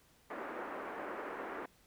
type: band-pass noise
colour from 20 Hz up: pink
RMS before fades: -43 dBFS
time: 0.3-1.66 s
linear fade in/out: 5 ms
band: 300 to 1800 Hz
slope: 24 dB/octave
effects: pink hiss -67 dBFS RMS until 1.86 s